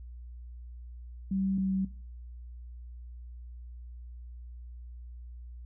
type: tone pair in turn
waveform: sine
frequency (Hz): 192.5 / 190.95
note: G3 / G3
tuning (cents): -31 / -45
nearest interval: unison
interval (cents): 14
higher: first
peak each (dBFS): -27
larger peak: neither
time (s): 1.31-1.58 / 1.58-1.85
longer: neither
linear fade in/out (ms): 5
effects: noise-tail reverb RT60 0.4 s tail -18 dB re dry + added 60 Hz sine -42 dBFS peak until 5.65 s